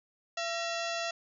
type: harmonic tone with a mistuned harmonic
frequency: 676 Hz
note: E5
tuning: 43 cents sharp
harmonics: 1 / 2 / 3 / 4 / 5 / 6 / 7 / 8 / 9 / 10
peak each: -35 / -40 / -41 / -40 / -43 / -44 / -46 / -46 / -48 / -48 dBFS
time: 0.37-1.11 s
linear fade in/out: 5 ms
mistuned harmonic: 3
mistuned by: -120 cents
effects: none